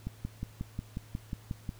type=click train; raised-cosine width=5 ms; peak=-22 dBFS; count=10; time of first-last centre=0.07-1.692 s; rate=5.55 Hz; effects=added 108 Hz sine -52 dBFS peak until 1.79 s + pink hiss -58 dBFS RMS until 1.79 s

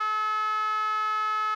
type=tone with band-pass filter; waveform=5% pulse; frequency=429.8 Hz; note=A4; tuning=41 cents flat; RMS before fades=-27 dBFS; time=0-1.55 s; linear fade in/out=10 ms; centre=1300 Hz; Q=6.7; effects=none

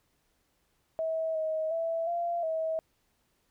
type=tone with pitch steps; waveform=sine; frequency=645 / 632 / 660 / 688 / 643 Hz; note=E5 / D#5 / E5 / F5 / E5; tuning=-38 / +27 / +2 / -26 / -43 cents; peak=-28 dBFS; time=0.99-2.79 s; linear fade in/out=0 ms; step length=360 ms; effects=pink hiss -73 dBFS RMS until 3.5 s

